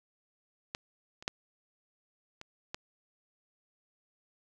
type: clicks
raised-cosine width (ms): 0.2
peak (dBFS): -18 / -30 / -13 / -27 / -19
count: 5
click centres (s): 0.749 / 1.225 / 1.279 / 2.414 / 2.745
effects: none